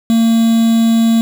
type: tone with quantisation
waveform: triangle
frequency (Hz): 227.6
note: A#3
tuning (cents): -41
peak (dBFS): -6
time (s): 0.1-1.21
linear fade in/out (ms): 0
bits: 4
effects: none